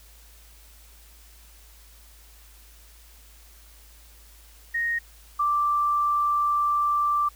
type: tone pair in turn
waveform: sine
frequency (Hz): 1864.7 / 1174.7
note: A#6 / D6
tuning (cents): 0 / 0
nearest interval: minor sixth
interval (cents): 800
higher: first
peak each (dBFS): -23 / -20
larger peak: second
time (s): 4.74-4.99 / 5.39-7.29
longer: second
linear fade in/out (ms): 10
effects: added 54 Hz sine -50 dBFS peak until 7.35 s + white hiss -54 dBFS RMS until 7.35 s